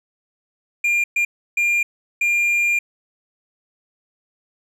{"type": "tone bursts at uneven times", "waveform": "triangle", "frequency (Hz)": 2400, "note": "D7", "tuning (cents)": 37, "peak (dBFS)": -14, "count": 4, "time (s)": [[0.84, 1.04], [1.16, 1.25], [1.57, 1.83], [2.21, 2.79]], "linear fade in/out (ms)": 5, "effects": []}